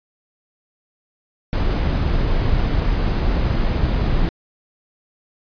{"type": "noise", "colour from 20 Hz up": "brown", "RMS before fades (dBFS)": -18, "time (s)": [1.53, 4.29], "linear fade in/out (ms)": 0, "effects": ["resampled to 11025 Hz"]}